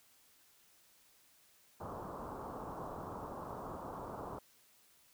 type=low-pass noise; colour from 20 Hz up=white; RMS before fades=-45 dBFS; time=1.8-4.39 s; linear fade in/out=5 ms; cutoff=1200 Hz; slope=48 dB/octave; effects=white hiss -67 dBFS RMS until 5.13 s